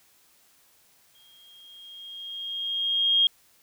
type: tone with exponential growth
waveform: sine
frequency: 3243 Hz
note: G#7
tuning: 42 cents flat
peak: -16 dBFS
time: 1.15-3.27 s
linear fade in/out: 2 ms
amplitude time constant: 460 ms
effects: white hiss -61 dBFS RMS until 3.62 s